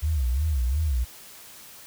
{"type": "tone with vibrato", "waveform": "sine", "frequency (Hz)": 69.3, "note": "C#2", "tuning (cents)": 0, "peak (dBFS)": -21, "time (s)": [0.02, 1.05], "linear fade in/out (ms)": 20, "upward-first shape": "sine", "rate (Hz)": 2.8, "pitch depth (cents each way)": 250, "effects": ["white hiss -46 dBFS RMS until 1.86 s"]}